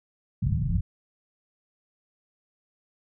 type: low-pass noise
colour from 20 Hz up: white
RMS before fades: -25 dBFS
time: 0.42-0.81 s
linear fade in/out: 10 ms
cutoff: 170 Hz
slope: 48 dB/octave
effects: none